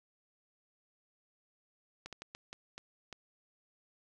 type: slowing click train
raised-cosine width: 0.2 ms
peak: -27 dBFS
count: 7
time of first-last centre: 2.06-3.127 s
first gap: 67 ms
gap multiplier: 1.39
effects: none